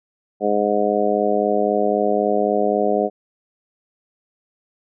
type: harmonic tone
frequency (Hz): 103.83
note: G#2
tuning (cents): 0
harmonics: 2 / 3 / 4 / 5 / 6 / 7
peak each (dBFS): -25 / -26 / -21 / -23 / -22 / -23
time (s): 0.4-3.1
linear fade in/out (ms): 50
effects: none